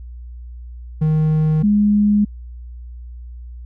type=tone pair in turn; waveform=triangle / sine; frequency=155.56 / 207.2 Hz; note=D#3 / G#3; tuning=0 / -4 cents; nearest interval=perfect fourth; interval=496 cents; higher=second; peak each=-11 dBFS; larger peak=neither; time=1.01-1.63 / 1.63-2.25 s; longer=neither; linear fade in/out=10 ms; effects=added 60 Hz sine -31 dBFS peak until 3.65 s